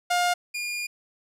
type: tone pair in turn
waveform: sawtooth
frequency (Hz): 709 / 2422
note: F5 / D#7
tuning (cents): +26 / -47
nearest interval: octave + major sixth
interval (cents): 2127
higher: second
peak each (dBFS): -17 / -25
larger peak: first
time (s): 0.1-0.34 / 0.54-0.87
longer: second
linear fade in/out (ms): 10
effects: low-pass 11000 Hz 12 dB/octave